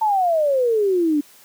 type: exponential sweep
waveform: sine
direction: down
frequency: 899 to 285 Hz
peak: -15 dBFS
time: 0.01-1.21 s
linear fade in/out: 10 ms
effects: white hiss -49 dBFS RMS until 1.44 s + high-pass 150 Hz 12 dB/octave